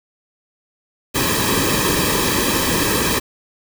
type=noise with comb filter; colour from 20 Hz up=pink; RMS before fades=-18 dBFS; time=1.14-3.2 s; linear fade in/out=20 ms; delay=1.4 ms; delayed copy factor=-0.75; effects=none